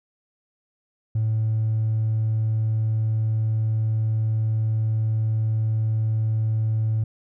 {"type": "tone with hard clipping", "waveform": "sine", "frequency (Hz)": 110, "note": "A2", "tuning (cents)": 0, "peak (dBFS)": -20, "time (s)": [1.15, 7.04], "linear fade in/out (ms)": 5, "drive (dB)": 1, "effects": []}